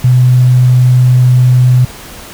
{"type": "tone with tanh clipping", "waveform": "triangle", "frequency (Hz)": 125.7, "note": "B2", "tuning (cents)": 31, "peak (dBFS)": -3, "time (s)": [0.04, 1.85], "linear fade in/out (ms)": 5, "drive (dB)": 3, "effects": ["pink hiss -30 dBFS RMS until 2.33 s"]}